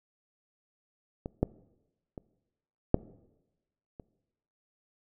clicks, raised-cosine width 2 ms, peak -22 / -11 / -27 / -6 / -30 dBFS, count 5, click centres 1.259 / 1.43 / 2.178 / 2.944 / 3.998 s, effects noise-tail reverb RT60 1.0 s tail -21 dB re dry

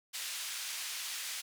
pink band-pass noise, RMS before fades -40 dBFS, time 0.13-1.42 s, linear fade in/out 20 ms, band 2400 to 12000 Hz, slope 12 dB/octave, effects none

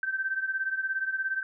sine beating tone pair, 1550 / 1567 Hz, G6 / G6, -20 / -1 cents, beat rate 17 Hz, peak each -29 / -33 dBFS, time 0.03-1.43 s, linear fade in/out 2 ms, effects none

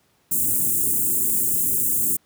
white band-stop noise, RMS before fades -21 dBFS, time 0.31-2.17 s, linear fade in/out 10 ms, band 380 to 7500 Hz, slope 48 dB/octave, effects pink hiss -63 dBFS RMS until 2.25 s + high-pass 80 Hz 12 dB/octave

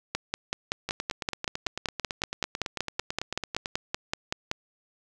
two click trains, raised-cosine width 0.2 ms, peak -10 / -14 dBFS, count 24 / 26, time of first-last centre 0.15-4.514 / 0.89-3.659 s, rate 5.27 / 9.03 Hz, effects none

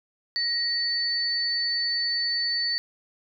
sine tone pair together, 1890 / 4495 Hz, A#6 / C#8, +23 / +23 cents, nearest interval octave + minor third, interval 1500 cents, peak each -31 / -24 dBFS, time 0.36-2.78 s, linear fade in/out 0 ms, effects none

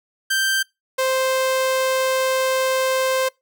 sawtooth tone pair in turn, 1567 / 522.9 Hz, G6 / C5, -1 / -1 cents, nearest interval octave + perfect fifth, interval 1900 cents, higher first, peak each -14 dBFS, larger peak neither, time 0.3-0.63 / 0.98-3.29 s, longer second, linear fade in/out 10 ms, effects noise-tail reverb RT60 0.2 s tail -24 dB re dry

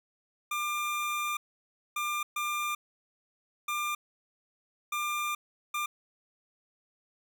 25% pulse tone bursts at uneven times, 1196 Hz, D6, 31 cents sharp, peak -26 dBFS, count 6, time 0.51-1.37 / 1.96-2.23 / 2.36-2.75 / 3.68-3.95 / 4.92-5.35 / 5.74-5.86 s, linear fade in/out 5 ms, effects none

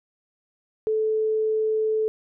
sine tone, 435.9 Hz, A4, 16 cents flat, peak -20 dBFS, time 0.87-2.08 s, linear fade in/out 0 ms, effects none

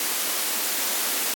white high-pass noise, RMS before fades -25 dBFS, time 0-1.34 s, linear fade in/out 2 ms, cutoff 210 Hz, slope 48 dB/octave, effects AAC 64 kbps

